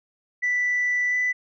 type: tone with pitch glide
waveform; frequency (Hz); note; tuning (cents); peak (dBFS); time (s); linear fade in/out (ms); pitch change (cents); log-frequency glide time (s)
sine; 1975.5 to 1990.4; B6 to B6; 0 to +13; -19; 0.42-1.33; 20; +13; 1.09-1.15
effects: tanh soft clip ceiling -17 dBFS